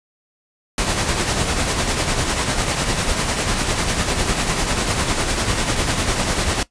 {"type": "noise with tremolo", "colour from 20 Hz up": "pink", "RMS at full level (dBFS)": -18, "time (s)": [0.78, 6.63], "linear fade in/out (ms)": 2, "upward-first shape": "sine", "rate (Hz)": 10, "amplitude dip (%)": 45, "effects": ["noise-tail reverb RT60 0.1 s tail -17 dB re dry", "resampled to 22050 Hz"]}